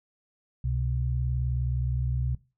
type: tone pair together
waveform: sine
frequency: 66.69 / 125.9 Hz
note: C2 / B2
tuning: +34 / +34 cents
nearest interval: major seventh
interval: 1100 cents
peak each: -28 dBFS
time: 0.64-2.35 s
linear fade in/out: 5 ms
effects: noise-tail reverb RT60 0.3 s tail -19 dB re dry